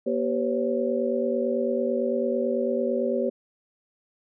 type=tone cluster; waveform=sine; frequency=239.8 / 387.7 / 509 / 558 Hz; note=A#3 / G4 / C5 / C#5; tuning=+49 / -19 / -48 / +11 cents; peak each=-28 dBFS; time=0.06-3.3 s; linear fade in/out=10 ms; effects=none